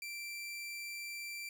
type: tone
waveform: sawtooth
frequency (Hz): 2349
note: D7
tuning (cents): 0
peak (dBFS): -38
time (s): 0.02-1.49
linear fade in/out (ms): 2
effects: none